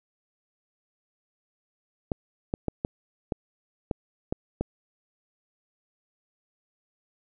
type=clicks; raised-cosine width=2 ms; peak=-13 dBFS; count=8; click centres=2.118 / 2.539 / 2.683 / 2.849 / 3.322 / 3.912 / 4.325 / 4.61 s; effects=none